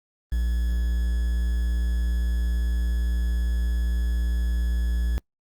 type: tone with quantisation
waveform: triangle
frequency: 58.8 Hz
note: A#1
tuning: 16 cents sharp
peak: -19 dBFS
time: 0.32-5.18 s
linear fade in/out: 0 ms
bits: 7
effects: noise-tail reverb RT60 0.1 s tail -26 dB re dry + Opus 24 kbps